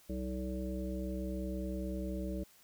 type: harmonic tone with a mistuned harmonic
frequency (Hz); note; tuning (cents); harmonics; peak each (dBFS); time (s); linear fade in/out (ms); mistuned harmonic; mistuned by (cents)
63.6; C2; -48; 1 / 3 / 5 / 7 / 9; -39 / -40 / -42 / -48 / -45; 0.09-2.44; 10; 7; -29
effects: white hiss -63 dBFS RMS until 2.63 s